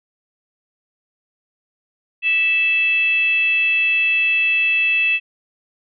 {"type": "tone with frequency modulation", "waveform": "sine", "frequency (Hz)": 2637, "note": "E7", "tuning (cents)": 0, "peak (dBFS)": -14, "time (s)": [2.22, 5.2], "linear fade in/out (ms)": 50, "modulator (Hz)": 673, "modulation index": 0.33, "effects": []}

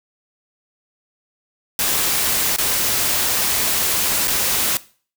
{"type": "noise with dropouts", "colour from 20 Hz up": "white", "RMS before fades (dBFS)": -19, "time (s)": [1.79, 4.77], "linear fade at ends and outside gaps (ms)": 1, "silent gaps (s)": [[2.562, 2.584], [4.274, 4.279]], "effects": ["noise-tail reverb RT60 0.4 s tail -18 dB re dry"]}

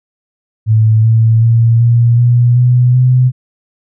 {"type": "tone with pitch steps", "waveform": "sine", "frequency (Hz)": [110, 112.64, 115.34, 118.1, 120.93, 123.83, 126.8], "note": ["A2", "A2", "A#2", "A#2", "B2", "B2", "B2"], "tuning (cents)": [0, 41, -18, 23, -36, 5, 46], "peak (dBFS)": -5, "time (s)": [0.66, 3.32], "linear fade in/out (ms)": 50, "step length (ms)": 380, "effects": []}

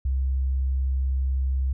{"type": "tone", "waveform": "sine", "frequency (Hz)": 66, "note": "C2", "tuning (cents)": 16, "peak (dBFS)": -21, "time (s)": [0.05, 1.73], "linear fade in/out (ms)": 5, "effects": []}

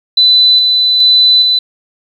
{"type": "tone with tremolo", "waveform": "sine", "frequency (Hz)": 4000, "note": "B7", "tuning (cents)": 21, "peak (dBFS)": -4, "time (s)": [0.17, 1.59], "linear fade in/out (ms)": 5, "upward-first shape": "square", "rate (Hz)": 1.2, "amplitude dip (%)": 30, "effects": ["7-bit"]}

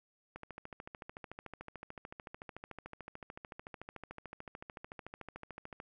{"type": "click train", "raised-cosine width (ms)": 0.5, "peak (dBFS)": -30, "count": 75, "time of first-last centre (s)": [0.36, 5.801], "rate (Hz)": 13.6, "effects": []}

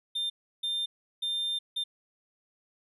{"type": "tone bursts at uneven times", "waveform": "triangle", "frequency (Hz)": 3600, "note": "A7", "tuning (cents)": 39, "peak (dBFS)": -27, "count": 4, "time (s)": [[0.15, 0.3], [0.63, 0.86], [1.22, 1.59], [1.76, 1.84]], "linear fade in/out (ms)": 10, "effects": ["resampled to 32000 Hz"]}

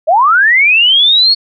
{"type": "linear sweep", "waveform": "sine", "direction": "up", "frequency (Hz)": [585, 4397], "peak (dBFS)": -5, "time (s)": [0.07, 1.35], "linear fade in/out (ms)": 20, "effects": []}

